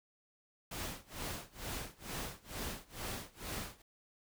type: noise with tremolo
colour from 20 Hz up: pink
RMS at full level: -40 dBFS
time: 0.71-3.82 s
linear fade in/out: 5 ms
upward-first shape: sine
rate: 2.2 Hz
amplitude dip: 95%
effects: none